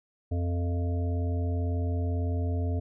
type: harmonic tone with a mistuned harmonic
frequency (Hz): 87.31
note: F2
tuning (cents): 0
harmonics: 1 / 3 / 5 / 7 / 8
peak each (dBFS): -26 / -36 / -40 / -43 / -44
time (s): 0.31-2.8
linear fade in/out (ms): 10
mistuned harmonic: 8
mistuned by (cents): -23
effects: none